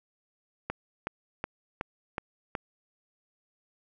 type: click train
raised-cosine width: 0.5 ms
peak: -16 dBFS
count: 6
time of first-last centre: 0.7-2.552 s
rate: 2.7 Hz
effects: none